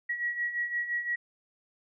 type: beating tone pair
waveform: sine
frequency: 1913 / 1918.8 Hz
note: A#6 / A#6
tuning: +44 / +50 cents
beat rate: 5.8 Hz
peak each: -36 / -30 dBFS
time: 0.09-1.16 s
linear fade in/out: 10 ms
effects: none